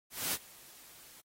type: noise with ADSR envelope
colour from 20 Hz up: white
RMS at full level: -32 dBFS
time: 0.1-1.21 s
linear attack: 230 ms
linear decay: 45 ms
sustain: -23 dB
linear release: 8 ms
effects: AAC 48 kbps